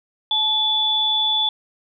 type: tone pair together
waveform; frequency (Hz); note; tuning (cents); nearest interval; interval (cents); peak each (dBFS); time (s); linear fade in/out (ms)
sine; 862 / 3458; A5 / A7; -36 / -31; 2 octaves; 2405; -26 / -17; 0.31-1.49; 2
effects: none